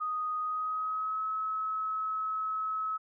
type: tone with pitch glide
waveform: sine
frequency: 1244.5 to 1288.4 Hz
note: D#6 to E6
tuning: 0 to -40 cents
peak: -30 dBFS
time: 0-2.98 s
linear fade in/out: 20 ms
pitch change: +60 cents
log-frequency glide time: 0.4-1.23 s
effects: none

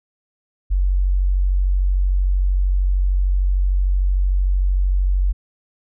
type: tone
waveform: sine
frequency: 46.6 Hz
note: F#1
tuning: 13 cents sharp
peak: -14 dBFS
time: 0.7-5.33 s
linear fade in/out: 20 ms
effects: none

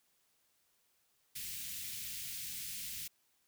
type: band-stop noise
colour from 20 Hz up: white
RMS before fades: -43 dBFS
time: 1.35-3.08 s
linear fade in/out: 10 ms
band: 200 to 2100 Hz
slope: 24 dB/octave
effects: white hiss -75 dBFS RMS until 3.47 s

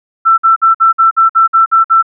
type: tone bursts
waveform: sine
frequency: 1336 Hz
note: E6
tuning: 23 cents sharp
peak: -4 dBFS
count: 10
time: 0.25-2.027 s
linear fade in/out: 20 ms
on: 130 ms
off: 53 ms
effects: none

